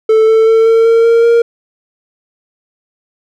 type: tone with pitch steps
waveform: triangle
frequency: 440 / 444.3 / 448.7 / 453.2 / 457.6 / 462.1 / 466.7 Hz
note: A4 / A4 / A4 / A#4 / A#4 / A#4 / A#4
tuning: 0 / +17 / +34 / -49 / -32 / -15 / +2 cents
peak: -3 dBFS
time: 0.09-1.42 s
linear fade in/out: 5 ms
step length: 190 ms
effects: none